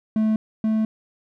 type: tone pair in turn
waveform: triangle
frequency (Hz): 217.7 / 218.8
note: A3 / A3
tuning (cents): -18 / -9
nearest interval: unison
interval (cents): 9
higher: second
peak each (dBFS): -15 / -16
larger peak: first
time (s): 0.16-0.36 / 0.64-0.85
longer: second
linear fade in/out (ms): 2
effects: none